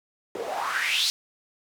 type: noise with band-pass filter sweep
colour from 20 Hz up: white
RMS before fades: -27 dBFS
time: 0.35-1.1 s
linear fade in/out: 0 ms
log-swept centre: 380 to 4700 Hz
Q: 4.6
effects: none